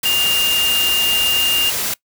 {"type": "tone in noise", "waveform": "sine", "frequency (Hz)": 2810, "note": "F7", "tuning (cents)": 10, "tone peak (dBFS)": -14, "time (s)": [0.05, 1.7], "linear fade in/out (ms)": 5, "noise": "white", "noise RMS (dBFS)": -21, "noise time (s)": [0.03, 1.94], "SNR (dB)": 4, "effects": ["noise-tail reverb RT60 0.1 s tail -22 dB re dry"]}